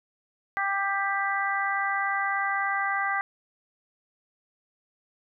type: harmonic tone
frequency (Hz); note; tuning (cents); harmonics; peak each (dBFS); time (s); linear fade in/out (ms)
394.8; G4; +12; 2 / 3 / 4 / 5; -30 / -30 / -30 / -30; 0.57-3.21; 0
effects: none

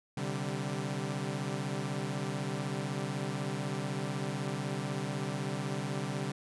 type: chord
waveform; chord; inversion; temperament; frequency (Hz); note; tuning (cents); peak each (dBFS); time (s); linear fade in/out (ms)
sawtooth; C suspended second; none; equal with one note detuned; 130.81 / 146.83 / 194.19; C3 / D3 / G3; 0 / 0 / -16; -34 / -33 / -34; 0.17-6.32; 5
effects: resampled to 24000 Hz

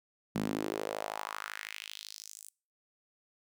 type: tone with high-pass filter sweep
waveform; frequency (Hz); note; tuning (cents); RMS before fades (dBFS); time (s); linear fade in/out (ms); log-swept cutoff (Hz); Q
sawtooth; 52.7; G#1; +26; -39; 0.35-2.5; 10; 190 to 9100; 2.8
effects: noise-tail reverb RT60 0.4 s tail -26 dB re dry

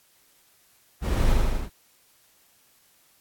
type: noise with echo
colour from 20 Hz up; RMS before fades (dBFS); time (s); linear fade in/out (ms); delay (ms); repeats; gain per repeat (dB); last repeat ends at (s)
brown; -23; 1.01-1.38; 50; 79; 4; -2; 1.696
effects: white hiss -61 dBFS RMS until 3.2 s + AAC 64 kbps

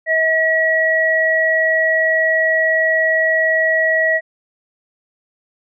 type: tone pair together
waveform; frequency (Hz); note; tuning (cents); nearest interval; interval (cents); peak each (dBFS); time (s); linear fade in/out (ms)
sine; 641 / 1920.8; E5 / B6; -49 / -49; octave + perfect fifth; 1900; -17 / -14; 0.06-4.21; 50
effects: none

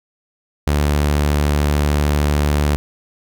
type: tone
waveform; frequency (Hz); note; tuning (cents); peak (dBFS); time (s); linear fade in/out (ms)
sawtooth; 73.42; D2; 0; -10; 0.67-2.76; 0
effects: none

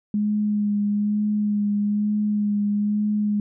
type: tone with vibrato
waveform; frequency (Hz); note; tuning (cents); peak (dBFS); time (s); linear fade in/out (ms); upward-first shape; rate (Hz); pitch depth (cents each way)
sine; 207.7; G#3; 0; -19; 0.14-3.4; 2; sine; 1.1; 20
effects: none

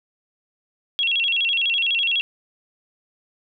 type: tone with vibrato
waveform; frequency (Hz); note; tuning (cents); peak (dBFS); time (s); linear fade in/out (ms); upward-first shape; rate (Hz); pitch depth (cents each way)
sine; 3000; F#7; +23; -18; 0.99-2.21; 0; square; 12; 170
effects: none

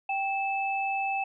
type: tone pair together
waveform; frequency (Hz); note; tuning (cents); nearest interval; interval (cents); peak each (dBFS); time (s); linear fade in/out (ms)
sine; 784 / 2624; G5 / E7; 0 / -9; octave + major sixth; 2091; -28 / -31; 0.09-1.24; 5
effects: none

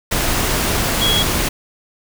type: tone in noise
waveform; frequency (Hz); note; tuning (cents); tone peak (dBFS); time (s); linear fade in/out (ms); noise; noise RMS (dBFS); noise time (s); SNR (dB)
sine; 3322; G#7; 0; -15; 1.01-1.23; 10; pink; -18; 0.11-1.49; 0
effects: none

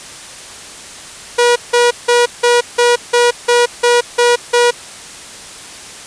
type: tone bursts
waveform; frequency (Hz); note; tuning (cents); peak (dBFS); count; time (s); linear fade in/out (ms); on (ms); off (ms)
sawtooth; 481.8; B4; -43; -4; 10; 1.38-4.71; 10; 180; 170
effects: white hiss -32 dBFS RMS until 6.06 s + resampled to 22050 Hz

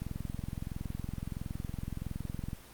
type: click train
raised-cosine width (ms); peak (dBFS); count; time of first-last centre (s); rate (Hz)
5; -24; 55; 0.02-2.532; 21.5
effects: pink hiss -53 dBFS RMS until 2.73 s + Opus 32 kbps

